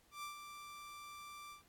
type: tone with ADSR envelope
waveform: sawtooth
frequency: 1176 Hz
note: D6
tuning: 2 cents sharp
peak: -39 dBFS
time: 0.11-1.63 s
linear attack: 120 ms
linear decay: 120 ms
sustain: -7 dB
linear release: 120 ms
effects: pink hiss -70 dBFS RMS until 1.68 s + AAC 64 kbps